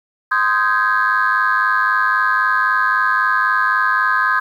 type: chord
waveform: sine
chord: Ab major seventh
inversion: first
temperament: just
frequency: 1038.3 / 1245.9 / 1557.4 / 1661.2 Hz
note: C6 / Eb6 / G6 / Ab6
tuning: -14 / +2 / -12 / 0 cents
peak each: -18 dBFS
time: 0.31-4.4 s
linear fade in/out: 10 ms
effects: tanh soft clip ceiling -6 dBFS + 8-bit